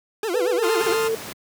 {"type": "tone with vibrato", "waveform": "40% pulse", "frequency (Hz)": 392, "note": "G4", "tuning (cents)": 0, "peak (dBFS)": -22, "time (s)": [0.23, 0.95], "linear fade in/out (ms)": 2, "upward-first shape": "sine", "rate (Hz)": 8.6, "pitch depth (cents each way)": 260}
{"type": "tone with pitch glide", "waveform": "sine", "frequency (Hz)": [493.9, 447.7], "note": ["B4", "A4"], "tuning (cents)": [0, 30], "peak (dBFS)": -20, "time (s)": [0.34, 1.15], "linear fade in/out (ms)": 2, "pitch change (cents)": -170, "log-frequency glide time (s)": [0.56, 0.65]}
{"type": "chord", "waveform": "sawtooth", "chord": "F dominant seventh", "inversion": "first", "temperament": "equal", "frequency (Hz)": [880, 1046.5, 1244.5, 1396.9], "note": ["A5", "C6", "Eb6", "F6"], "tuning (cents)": [0, 0, 0, 0], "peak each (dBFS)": [-27, -26, -28, -26], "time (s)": [0.62, 1.09], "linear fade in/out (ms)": 20}
{"type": "noise", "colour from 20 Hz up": "pink", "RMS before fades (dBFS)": -34, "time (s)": [0.8, 1.33], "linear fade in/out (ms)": 5}
{"effects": ["high-pass 150 Hz 12 dB/octave"]}